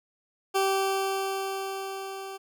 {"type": "tone with level ramp", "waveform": "20% pulse", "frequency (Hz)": 387.7, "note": "G4", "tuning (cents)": -19, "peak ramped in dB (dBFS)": [-17, -32], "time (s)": [0.54, 2.38], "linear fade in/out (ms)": 20, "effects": []}